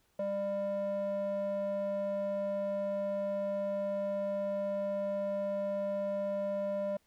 square tone with band-pass filter, 199.1 Hz, G3, 27 cents sharp, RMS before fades -34 dBFS, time 0.19-6.97 s, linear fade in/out 5 ms, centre 530 Hz, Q 6.8, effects pink hiss -72 dBFS RMS until 7.06 s

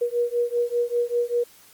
sine beating tone pair, 476.6 / 481.7 Hz, A#4 / B4, +38 / -43 cents, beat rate 5.1 Hz, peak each -24 / -24 dBFS, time 0.01-1.44 s, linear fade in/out 10 ms, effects white hiss -52 dBFS RMS until 1.73 s + Opus 32 kbps

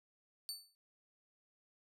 sawtooth tone with exponential decay, 4500 Hz, C#8, 25 cents sharp, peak -35 dBFS, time 0.49-0.75 s, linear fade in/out 0 ms, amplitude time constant 55 ms, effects none

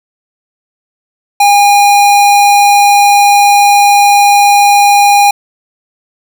square tone, 813 Hz, G#5, 37 cents flat, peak -4 dBFS, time 1.4-5.31 s, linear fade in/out 5 ms, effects none

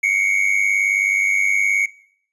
triangle tone pair together, 2165 / 2264 Hz, C#7 / C#7, -41 / +36 cents, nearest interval minor second, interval 77 cents, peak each -16 dBFS, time 0.03-1.86 s, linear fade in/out 5 ms, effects noise-tail reverb RT60 0.6 s tail -19 dB re dry + resampled to 24000 Hz

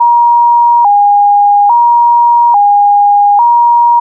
sine tone with vibrato, 880 Hz, A5, in tune, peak -3 dBFS, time 0-4 s, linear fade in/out 10 ms, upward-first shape square, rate 0.59 Hz, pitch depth 130 cents each way, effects none

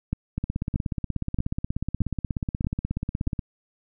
two click trains, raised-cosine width 5 ms, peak -14 / -12 dBFS, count 51 / 6, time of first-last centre 0.38-3.392 / 0.13-3.275 s, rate 16.6 / 1.59 Hz, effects none

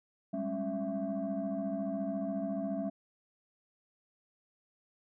sine tone cluster, 193.3 / 207.5 / 274.5 / 664 Hz, G3 / G#3 / C#4 / E5, -24 / -1 / -17 / +12 cents, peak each -38 / -37 / -36 / -36 dBFS, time 0.33-2.9 s, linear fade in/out 10 ms, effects tanh soft clip ceiling -27 dBFS

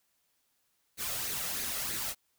white noise with flanger, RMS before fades -35 dBFS, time 0.97-2.15 s, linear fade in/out 50 ms, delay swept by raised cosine 0.46 to 1.56 ms, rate 3.1 Hz, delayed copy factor +0.5, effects white hiss -75 dBFS RMS until 2.38 s

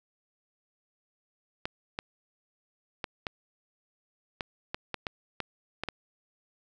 clicks, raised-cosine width 0.3 ms, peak -16 dBFS, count 11, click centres 1.655 / 1.989 / 3.042 / 3.268 / 4.408 / 4.745 / 4.943 / 5.068 / 5.403 / 5.836 / 5.887 s, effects none

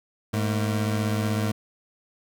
25% pulse tone pair together, 105.83 / 227.7 Hz, G#2 / A#3, +33 / -40 cents, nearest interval octave + minor second, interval 1327 cents, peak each -20 / -27 dBFS, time 0.33-1.52 s, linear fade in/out 10 ms, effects none

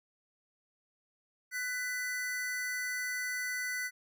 square tone pair together, 1492.3 / 1992 Hz, F#6 / B6, +14 / +14 cents, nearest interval perfect fourth, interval 500 cents, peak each -39 / -36 dBFS, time 1.51-3.91 s, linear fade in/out 50 ms, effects none

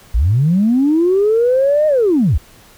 sine linear two-way sweep, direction up then down, 47.41 to 622.3 to 47.41 Hz, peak -9 dBFS, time 0.14-2.38 s, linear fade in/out 10 ms, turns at 1.87 s, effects tanh soft clip ceiling -5 dBFS + pink hiss -45 dBFS RMS until 2.77 s

